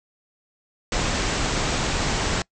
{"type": "low-pass noise", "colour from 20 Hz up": "pink", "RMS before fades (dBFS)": -24, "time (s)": [0.92, 2.42], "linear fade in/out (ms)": 2, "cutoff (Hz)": 8000, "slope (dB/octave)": 96, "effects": ["noise-tail reverb RT60 0.1 s tail -24 dB re dry"]}